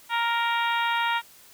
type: harmonic tone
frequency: 466.8 Hz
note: A#4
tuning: 2 cents sharp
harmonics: 2 / 3 / 4 / 5 / 6 / 7 / 8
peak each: -25 / -29 / -31 / -33 / -35 / -36 / -37 dBFS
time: 0.09-1.22 s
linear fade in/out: 50 ms
effects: white hiss -52 dBFS RMS until 1.53 s